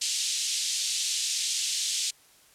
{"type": "band-pass noise", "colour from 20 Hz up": "white", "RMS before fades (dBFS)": -29, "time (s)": [0.01, 2.11], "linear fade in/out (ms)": 10, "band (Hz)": [3000, 7900], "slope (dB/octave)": 24, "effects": ["white hiss -58 dBFS RMS until 2.54 s", "low-pass 12000 Hz 12 dB/octave"]}